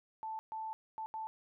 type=tone bursts at uneven times; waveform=sine; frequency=880 Hz; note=A5; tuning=in tune; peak=-38 dBFS; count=4; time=0.23-0.39 / 0.52-0.73 / 0.98-1.06 / 1.14-1.27 s; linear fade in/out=0 ms; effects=none